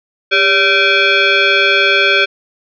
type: tone with frequency modulation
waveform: sine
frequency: 398.3 Hz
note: G4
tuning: 28 cents sharp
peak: -8 dBFS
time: 0.31-2.26 s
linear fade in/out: 20 ms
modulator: 970 Hz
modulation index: 3.2
effects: none